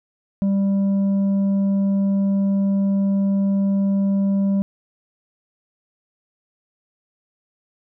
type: tone with tanh clipping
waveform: sine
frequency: 196.9 Hz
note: G3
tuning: 8 cents sharp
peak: -17 dBFS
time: 0.42-4.62 s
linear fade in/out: 0 ms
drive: 5 dB
effects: none